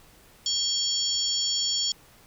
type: tone cluster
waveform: sine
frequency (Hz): 3262 / 4492 / 5430 / 6990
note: G#7 / C#8 / F8 / A8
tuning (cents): -32 / +22 / -50 / -12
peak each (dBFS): -28 / -30 / -30 / -30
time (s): 0.46-1.92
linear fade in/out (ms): 2
effects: pink hiss -55 dBFS RMS until 2.26 s